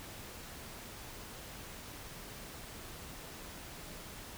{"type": "silence", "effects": ["pink hiss -48 dBFS RMS until 4.37 s"]}